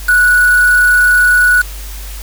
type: tone with quantisation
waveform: sine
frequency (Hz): 1471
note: F#6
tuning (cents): -11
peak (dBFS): -6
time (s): 0.08-1.62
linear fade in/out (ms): 10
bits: 3
effects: added 50 Hz sine -24 dBFS peak until 2.22 s + white hiss -32 dBFS RMS until 2.22 s